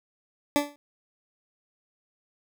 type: tone with exponential decay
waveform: 20% pulse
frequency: 289.9 Hz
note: D4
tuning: 22 cents flat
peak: -12 dBFS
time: 0.56-0.76 s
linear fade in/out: 0 ms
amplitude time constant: 43 ms
effects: none